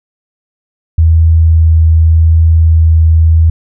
sine tone with vibrato, 81 Hz, E2, 30 cents flat, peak -3 dBFS, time 0.98-3.5 s, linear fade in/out 5 ms, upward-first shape triangle, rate 0.85 Hz, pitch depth 9 cents each way, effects none

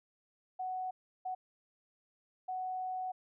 sine tone bursts at uneven times, 743 Hz, F#5, 7 cents sharp, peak -35 dBFS, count 3, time 0.59-0.91 / 1.25-1.35 / 2.48-3.12 s, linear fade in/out 10 ms, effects none

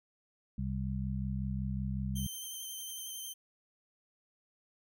harmonic tone, 65.41 Hz, C2, in tune, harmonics 1 / 2 / 3, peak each -37 / -37 / -37 dBFS, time 0.58-2.27 s, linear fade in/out 5 ms
10% pulse tone with vibrato, 3120 Hz, G7, 9 cents flat, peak -33 dBFS, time 2.15-3.34 s, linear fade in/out 20 ms, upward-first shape triangle, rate 11 Hz, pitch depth 25 cents each way
effects none

